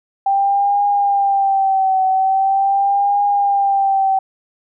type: tone with vibrato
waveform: sine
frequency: 785 Hz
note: G5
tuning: 2 cents sharp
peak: -12 dBFS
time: 0.26-4.19 s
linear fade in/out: 5 ms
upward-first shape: triangle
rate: 0.42 Hz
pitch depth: 64 cents each way
effects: none